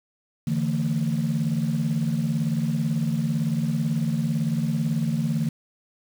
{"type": "chord", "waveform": "sine", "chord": "D suspended second", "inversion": "none", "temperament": "equal with one note detuned", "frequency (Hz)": [146.83, 164.81, 225.8], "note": ["D3", "E3", "A3"], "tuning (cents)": [0, 0, 45], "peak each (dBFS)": -25, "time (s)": [0.47, 5.49], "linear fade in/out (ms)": 5, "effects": ["tanh soft clip ceiling -15 dBFS", "7-bit"]}